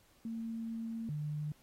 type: tone pair in turn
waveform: sine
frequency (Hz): 227 / 149.87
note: A#3 / D3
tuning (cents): -46 / +35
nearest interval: perfect fifth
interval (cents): 719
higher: first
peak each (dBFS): -37 / -35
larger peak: second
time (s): 0.25-1.09 / 1.09-1.52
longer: first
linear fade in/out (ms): 2
effects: pink hiss -67 dBFS RMS until 1.62 s + AAC 48 kbps